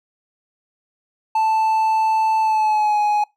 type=tone with pitch glide; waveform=triangle; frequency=880 to 836.4 Hz; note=A5 to G#5; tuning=0 to +12 cents; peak=-13 dBFS; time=1.35-3.24 s; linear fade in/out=5 ms; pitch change=-88 cents; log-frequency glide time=2.41-2.99 s; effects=noise-tail reverb RT60 0.2 s tail -24 dB re dry